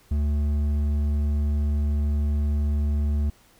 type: tone with hard clipping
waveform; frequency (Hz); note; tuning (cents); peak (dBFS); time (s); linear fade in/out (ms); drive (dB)
triangle; 73.42; D2; 0; -22; 0.11-3.3; 5; 10
effects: pink hiss -57 dBFS RMS until 3.59 s